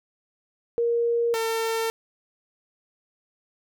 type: tone pair in turn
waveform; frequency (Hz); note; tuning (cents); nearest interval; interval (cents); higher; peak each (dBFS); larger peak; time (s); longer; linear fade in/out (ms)
sine / sawtooth; 469.5 / 451.5; A#4 / A4; +12 / +45; minor second; 67; first; -20; neither; 0.78-1.34 / 1.34-1.9; neither; 0
effects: none